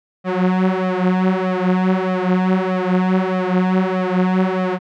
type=tone with flanger; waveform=sawtooth; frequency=185 Hz; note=F#3; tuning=in tune; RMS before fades=-17 dBFS; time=0.24-4.79 s; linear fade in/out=50 ms; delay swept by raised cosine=1.6 to 6.6 ms; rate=1.6 Hz; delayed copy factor=+0.85; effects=low-pass 2000 Hz 12 dB/octave